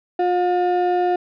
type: ring-modulated tone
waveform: triangle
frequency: 536 Hz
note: C5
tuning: 42 cents sharp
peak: -11 dBFS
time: 0.19-1.16 s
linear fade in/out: 5 ms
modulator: 180 Hz
effects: resampled to 11025 Hz